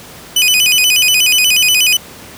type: tone with vibrato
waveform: sawtooth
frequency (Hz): 2732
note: F7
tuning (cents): -39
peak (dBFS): -5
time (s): 0.36-1.97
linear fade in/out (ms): 5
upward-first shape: square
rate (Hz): 8.3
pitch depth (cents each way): 160
effects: pink hiss -34 dBFS RMS until 2.37 s + high-pass 80 Hz 12 dB/octave